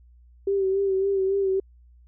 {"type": "tone with vibrato", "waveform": "sine", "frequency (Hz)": 388.6, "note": "G4", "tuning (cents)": -15, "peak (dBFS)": -20, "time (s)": [0.47, 1.6], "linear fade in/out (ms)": 5, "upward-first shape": "sine", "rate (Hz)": 3.6, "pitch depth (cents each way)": 40, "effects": ["added 60 Hz sine -50 dBFS peak until 2.07 s"]}